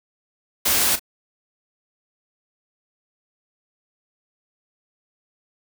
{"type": "noise with echo", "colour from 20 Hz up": "white", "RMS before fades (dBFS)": -19, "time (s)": [0.65, 0.96], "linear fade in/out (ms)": 10, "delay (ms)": 36, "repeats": 1, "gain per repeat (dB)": -14, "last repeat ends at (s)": 0.996, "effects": []}